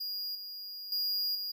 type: tone with level steps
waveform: square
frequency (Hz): 4852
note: D#8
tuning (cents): -44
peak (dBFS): -35 / -41 / -30 / -35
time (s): 0-1.52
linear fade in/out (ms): 10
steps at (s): 0.35 / 0.92 / 1.35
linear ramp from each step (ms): 2
effects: none